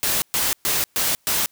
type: noise bursts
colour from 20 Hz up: white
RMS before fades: -21 dBFS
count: 5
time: 0.03-1.46 s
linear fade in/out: 0 ms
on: 190 ms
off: 120 ms
effects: white hiss -62 dBFS RMS until 1.51 s